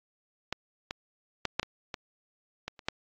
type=clicks; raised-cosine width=0.2 ms; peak=-13 / -15 / -10 / -8 / -17 / -17 / -17 / -29 / -10 dBFS; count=9; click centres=0.526 / 0.909 / 1.453 / 1.596 / 1.63 / 1.942 / 2.68 / 2.792 / 2.885 s; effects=low-pass 5000 Hz 12 dB/octave + AAC 32 kbps